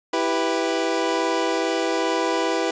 25% pulse chord, E minor, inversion none, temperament equal, 329.6 / 392 / 493.9 Hz, E4 / G4 / B4, 0 / 0 / 0 cents, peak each -21 / -22 / -21 dBFS, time 0.13-2.71 s, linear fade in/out 5 ms, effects resampled to 16000 Hz + 7-bit

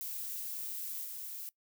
violet noise with level steps, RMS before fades -40 / -43 dBFS, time 0.01-1.49 s, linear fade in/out 0 ms, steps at 1.04 s, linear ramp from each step 10 ms, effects noise-tail reverb RT60 0.1 s tail -21 dB re dry

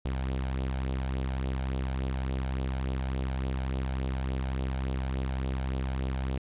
sawtooth tone with flanger, 65.7 Hz, C2, 8 cents sharp, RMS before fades -31 dBFS, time 0.05-6.38 s, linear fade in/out 5 ms, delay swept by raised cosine 0.25 to 1.35 ms, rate 3.5 Hz, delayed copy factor +0.5, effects resampled to 8000 Hz

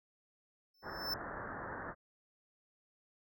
square tone with exponential growth, 5300 Hz, E8, 9 cents sharp, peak -33 dBFS, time 0.74-1.14 s, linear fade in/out 5 ms, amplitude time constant 86 ms
white low-pass noise, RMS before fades -44 dBFS, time 0.82-1.95 s, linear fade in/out 50 ms, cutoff 1800 Hz, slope 96 dB/octave
effects none

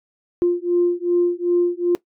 sine beating tone pair, 349.2 / 351.8 Hz, F4 / F4, 0 / +13 cents, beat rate 2.6 Hz, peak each -18 dBFS, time 0.42-1.95 s, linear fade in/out 0 ms, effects noise-tail reverb RT60 0.1 s tail -19 dB re dry + tanh soft clip ceiling -8 dBFS

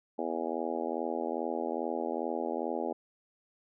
harmonic tone, 82.41 Hz, E2, in tune, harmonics 3 / 4 / 5 / 6 / 7 / 8 / 9 / 10, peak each -39 / -38 / -38 / -39 / -39 / -41 / -42 / -40 dBFS, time 0.18-2.93 s, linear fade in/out 10 ms, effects none

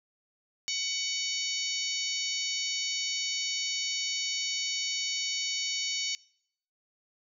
harmonic tone with a mistuned harmonic, 748 Hz, F#5, 19 cents sharp, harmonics 3 / 4 / 5 / 6 / 7 / 8 / 9, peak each -37 / -37 / -39 / -36 / -37 / -38 / -38 dBFS, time 0.68-6.15 s, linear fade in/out 0 ms, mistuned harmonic 7, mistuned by +89 cents, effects noise-tail reverb RT60 0.7 s tail -25 dB re dry

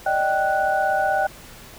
sine tone cluster, 586 / 622 / 776 / 1475 Hz, D5 / D#5 / G5 / F#6, -4 / -1 / -18 / -6 cents, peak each -28 / -25 / -20 / -25 dBFS, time 0.06-1.27 s, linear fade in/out 5 ms, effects pink hiss -43 dBFS RMS until 1.78 s

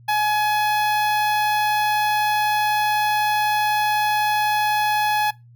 sawtooth tone with notch filter, 844 Hz, G#5, 28 cents sharp, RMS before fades -20 dBFS, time 0.08-5.31 s, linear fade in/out 10 ms, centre 7700 Hz, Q 0.84, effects noise-tail reverb RT60 0.2 s tail -21 dB re dry + added 119 Hz sine -45 dBFS peak until 5.55 s

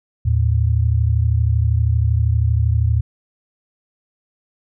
sine tone pair together, 78.9 / 111.58 Hz, D#2 / A2, +25 / +25 cents, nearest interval tritone, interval 600 cents, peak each -16 dBFS, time 0.25-3.01 s, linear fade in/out 10 ms, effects none

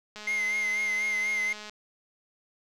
click train, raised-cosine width 0.2 ms, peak -25 dBFS, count 325, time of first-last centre 0.16-1.696 s, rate 211 Hz
triangle tone with vibrato, 2093 Hz, C7, in tune, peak -24 dBFS, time 0.27-1.53 s, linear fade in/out 5 ms, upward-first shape sine, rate 4.1 Hz, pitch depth 43 cents each way
effects none

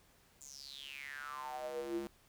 square tone with high-pass filter sweep, 69.3 Hz, C#2, in tune, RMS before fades -44 dBFS, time 0.41-2.07 s, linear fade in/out 0 ms, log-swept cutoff 7300 to 270 Hz, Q 9.1, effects pink hiss -67 dBFS RMS until 2.28 s

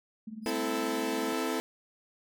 sine tone with tremolo, 218.1 Hz, A3, 15 cents flat, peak -35 dBFS, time 0.27-1.33 s, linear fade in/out 5 ms, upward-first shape triangle, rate 20 Hz, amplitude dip 90%
sawtooth tone with exponential growth, 4978 Hz, D#8, in tune, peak -31 dBFS, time 0.42-0.5 s, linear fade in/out 5 ms, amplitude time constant 16 ms
sawtooth chord, A minor, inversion first, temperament equal with one note detuned, 258.6 / 329.6 / 440 Hz, C4 / E4 / A4, -20 / 0 / 0 cents, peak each -30 dBFS, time 0.46-1.6 s, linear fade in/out 0 ms
effects none

